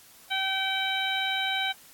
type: harmonic tone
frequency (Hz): 770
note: G5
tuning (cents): -31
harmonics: 1 / 2 / 3 / 4 / 5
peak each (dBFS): -32 / -32 / -32 / -32 / -32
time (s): 0.3-1.73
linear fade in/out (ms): 20
effects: white hiss -53 dBFS RMS until 1.93 s + AAC 64 kbps